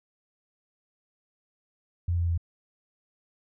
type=tone with pitch steps; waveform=sine; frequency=86.6 / 85.61 / 84.62 Hz; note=F2 / F2 / E2; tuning=-14 / -34 / +46 cents; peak=-23 dBFS; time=2.08-2.377 s; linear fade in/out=5 ms; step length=99 ms; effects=none